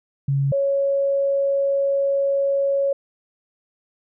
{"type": "tone pair in turn", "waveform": "sine", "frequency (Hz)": [138.59, 554.4], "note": ["C#3", "C#5"], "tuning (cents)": [0, 0], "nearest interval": "2 octaves", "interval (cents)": 2400, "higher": "second", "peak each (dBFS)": -17, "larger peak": "neither", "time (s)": [[0.28, 0.52], [0.52, 2.93]], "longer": "second", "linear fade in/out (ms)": 5, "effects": []}